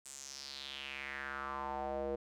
square tone with band-pass filter sweep, 68.6 Hz, C#2, 17 cents flat, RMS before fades -42 dBFS, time 0.05-2.16 s, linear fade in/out 10 ms, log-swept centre 8300 to 480 Hz, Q 4.1, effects none

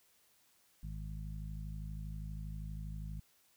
harmonic tone, 52.5 Hz, G#1, 19 cents sharp, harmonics 1 / 2 / 3 / 4, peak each -42 / -49 / -46 / -55 dBFS, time 0.83-3.2 s, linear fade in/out 5 ms, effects white hiss -70 dBFS RMS until 3.56 s

